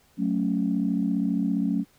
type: chord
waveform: sine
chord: F# minor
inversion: none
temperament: equal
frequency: 185 / 220 / 277.2 Hz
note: F#3 / A3 / C#4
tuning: 0 / 0 / 0 cents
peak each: -26 dBFS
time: 0.17-1.85 s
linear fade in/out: 50 ms
effects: tanh soft clip ceiling -13 dBFS + pink hiss -61 dBFS RMS until 1.98 s